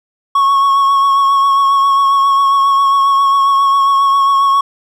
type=tone with vibrato; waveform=triangle; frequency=1103 Hz; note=C#6; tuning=9 cents flat; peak=-6 dBFS; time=0.35-4.61 s; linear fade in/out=5 ms; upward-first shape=triangle; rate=7.4 Hz; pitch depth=26 cents each way; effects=none